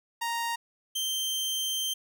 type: tone pair in turn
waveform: sawtooth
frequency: 932.3 / 3136 Hz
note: A#5 / G7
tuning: 0 / 0 cents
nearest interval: octave + major sixth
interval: 2100 cents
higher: second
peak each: -25 dBFS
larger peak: neither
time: 0.21-0.56 / 0.95-1.94 s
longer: second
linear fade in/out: 10 ms
effects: none